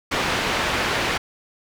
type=low-pass noise; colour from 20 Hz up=white; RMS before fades=-23 dBFS; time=0.11-1.18 s; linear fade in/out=10 ms; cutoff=2500 Hz; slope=12 dB/octave; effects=none